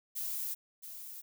violet noise with echo, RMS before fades -37 dBFS, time 0.15-0.55 s, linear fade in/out 20 ms, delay 670 ms, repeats 1, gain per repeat -9 dB, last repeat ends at 1.22 s, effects none

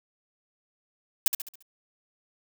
blue noise with echo, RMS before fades -20 dBFS, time 1.26-1.28 s, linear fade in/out 2 ms, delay 69 ms, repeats 5, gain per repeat -7 dB, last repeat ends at 1.625 s, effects none

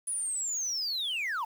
sine linear sweep, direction down, 9956 to 830.6 Hz, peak -27 dBFS, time 0.07-1.45 s, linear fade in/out 10 ms, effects tanh soft clip ceiling -29 dBFS + 9-bit

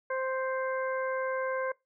harmonic tone, 523.3 Hz, C5, in tune, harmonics 1 / 2 / 3 / 4, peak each -31 / -36 / -37 / -44 dBFS, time 0.1-1.72 s, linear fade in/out 5 ms, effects noise-tail reverb RT60 0.2 s tail -22 dB re dry

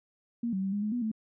sine tone with pitch steps, 235.1 / 190.7 / 193.4 / 204.5 / 211.8 / 243.5 / 219 Hz, A#3 / G3 / G3 / G#3 / G#3 / B3 / A3, +15 / -47 / -23 / -26 / +34 / -24 / -8 cents, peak -28 dBFS, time 0.43-1.116 s, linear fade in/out 5 ms, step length 98 ms, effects none

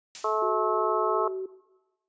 blue noise with exponential decay, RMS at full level -32 dBFS, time 0.15-0.54 s, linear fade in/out 0 ms, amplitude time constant 83 ms
harmonic tone, 216.3 Hz, A3, 29 cents flat, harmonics 2 / 3 / 4 / 5 / 6, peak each -29 / -32 / -33 / -29 / -30 dBFS, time 0.24-1.28 s, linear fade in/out 5 ms
sine tone with pitch glide, 370 to 378.4 Hz, F#4 to F#4, 0 to +39 cents, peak -29 dBFS, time 0.42-1.46 s, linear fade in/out 5 ms, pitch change +39 cents, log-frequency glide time 1.02-1.15 s
effects noise-tail reverb RT60 1.0 s tail -18 dB re dry + resampled to 16000 Hz

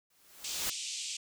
white noise with exponential growth, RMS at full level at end -32 dBFS, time 0.1-0.7 s, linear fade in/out 5 ms, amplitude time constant 130 ms
white band-pass noise, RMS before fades -39 dBFS, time 0.44-1.17 s, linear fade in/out 5 ms, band 2500 to 8100 Hz, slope 48 dB/octave
effects none

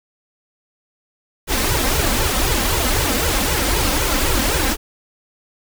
pink noise with flanger, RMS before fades -18 dBFS, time 1.47-4.77 s, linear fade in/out 50 ms, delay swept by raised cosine 2 to 3.9 ms, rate 3.9 Hz, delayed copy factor +0.85, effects none

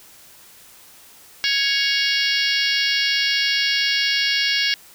harmonic tone with a mistuned harmonic, 554.4 Hz, C#5, in tune, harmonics 3 / 4 / 5 / 6 / 7 / 8 / 9 / 10, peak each -25 / -24 / -25 / -26 / -30 / -25 / -27 / -27 dBFS, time 1.44-4.74 s, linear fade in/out 0 ms, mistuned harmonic 5, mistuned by +31 cents, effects white hiss -47 dBFS RMS until 4.94 s

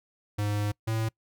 square tone pair in turn, 103.7 / 111.57 Hz, G#2 / A2, -2 / +25 cents, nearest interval minor second, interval 127 cents, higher second, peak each -27 / -27 dBFS, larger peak neither, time 0.38-0.72 / 0.87-1.09 s, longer first, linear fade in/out 10 ms, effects noise-tail reverb RT60 0.1 s tail -24 dB re dry

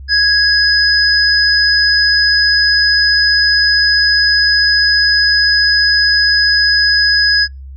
sine tone pair together, 1661.2 / 5027 Hz, G#6 / D#8, 0 / +17 cents, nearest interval octave + perfect fifth, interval 1917 cents, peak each -11 dBFS, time 0.08-7.48 s, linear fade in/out 50 ms, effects noise-tail reverb RT60 0.2 s tail -25 dB re dry + added 67 Hz sine -28 dBFS peak until 7.76 s

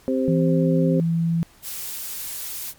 harmonic tone, 130.81 Hz, C3, in tune, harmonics 2 / 3 / 4, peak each -21 / -26 / -24 dBFS, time 0.08-1 s, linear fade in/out 0 ms
sine tone with pitch glide, 165.1 to 166.73 Hz, E3 to E3, +3 to +20 cents, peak -18 dBFS, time 0.28-1.43 s, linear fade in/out 0 ms, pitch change +17 cents, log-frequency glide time 0.59-1.32 s
blue noise, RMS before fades -31 dBFS, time 1.62-2.74 s, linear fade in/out 50 ms
effects pink hiss -53 dBFS RMS until 2.78 s + MP3 96 kbps

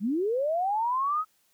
sine linear sweep, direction up, 181.5 to 1289 Hz, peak -24 dBFS, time 0-1.25 s, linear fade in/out 50 ms, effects white hiss -68 dBFS RMS until 1.53 s

